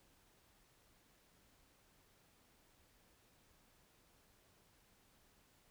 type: silence
effects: pink hiss -71 dBFS RMS until 5.7 s